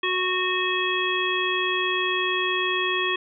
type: harmonic tone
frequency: 367.7 Hz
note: F#4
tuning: 11 cents flat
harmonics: 1 / 3 / 5 / 7 / 9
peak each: -28 / -28 / -28 / -28 / -28 dBFS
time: 0.03-3.16 s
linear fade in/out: 5 ms
effects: none